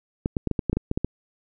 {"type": "clicks", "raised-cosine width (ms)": 3, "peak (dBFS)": -10, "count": 11, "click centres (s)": [0.259, 0.368, 0.473, 0.513, 0.592, 0.697, 0.73, 0.77, 0.914, 0.975, 1.046], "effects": []}